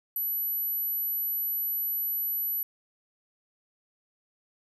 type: tone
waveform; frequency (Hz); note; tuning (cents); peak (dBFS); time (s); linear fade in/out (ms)
sine; 11840; F#9; 0; -27; 0.16-2.63; 2
effects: none